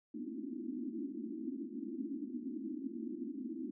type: band-pass noise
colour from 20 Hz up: pink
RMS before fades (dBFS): -42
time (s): 0.14-3.71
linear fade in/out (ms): 10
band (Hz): 220 to 340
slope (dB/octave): 96
effects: none